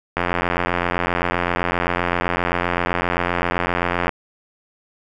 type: click train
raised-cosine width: 0.5 ms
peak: -4 dBFS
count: 345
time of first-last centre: 0.17-4.092 s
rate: 87.7 Hz
effects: none